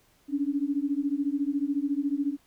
sine beating tone pair, 277.2 / 291.2 Hz, C#4 / D4, 0 / -15 cents, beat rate 14 Hz, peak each -28 dBFS, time 0.28-2.37 s, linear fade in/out 50 ms, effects pink hiss -64 dBFS RMS until 2.46 s

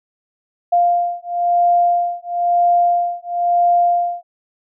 sine beating tone pair, 698.5 / 699.5 Hz, F5 / F5, 0 / +3 cents, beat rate 1 Hz, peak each -16 dBFS, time 0.72-4.23 s, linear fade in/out 10 ms, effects none

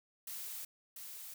blue noise with echo, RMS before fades -44 dBFS, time 0.27-0.65 s, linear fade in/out 5 ms, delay 690 ms, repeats 1, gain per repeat -4 dB, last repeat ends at 1.34 s, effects none

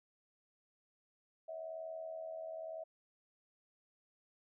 sine tone with amplitude modulation, 647 Hz, E5, 32 cents flat, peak -39 dBFS, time 1.48-2.84 s, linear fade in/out 10 ms, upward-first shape sine, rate 80.8 Hz, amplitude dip 65%, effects none

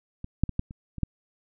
clicks, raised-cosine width 5 ms, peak -23 / -8 / -19 / -13 / -28 / -25 / -11 dBFS, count 7, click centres 0.244 / 0.436 / 0.493 / 0.594 / 0.709 / 0.983 / 1.033 s, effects none

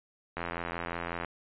click train, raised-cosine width 0.5 ms, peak -19 dBFS, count 76, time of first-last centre 0.37-1.247 s, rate 85.5 Hz, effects resampled to 8000 Hz

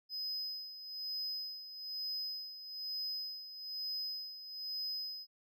triangle tone with tremolo, 5040 Hz, D#8, 21 cents sharp, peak -35 dBFS, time 0.09-5.27 s, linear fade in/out 50 ms, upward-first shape sine, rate 1.1 Hz, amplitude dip 70%, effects none

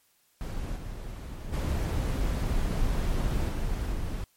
brown noise with level steps, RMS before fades -33 / -37 / -27 / -30 / -32 dBFS, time 0.41-4.24 s, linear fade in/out 0 ms, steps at 0.75 / 1.52 / 3.48 / 3.92 s, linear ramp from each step 20 ms, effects white hiss -67 dBFS RMS until 4.36 s + MP3 64 kbps

